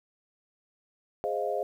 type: chord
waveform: sine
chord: F minor seventh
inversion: first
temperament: equal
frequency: 415.3 / 523.3 / 622.3 / 698.5 Hz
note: Ab4 / C5 / Eb5 / F5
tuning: 0 / 0 / 0 / 0 cents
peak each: -33 dBFS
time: 1.24-1.63 s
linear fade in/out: 0 ms
effects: 10-bit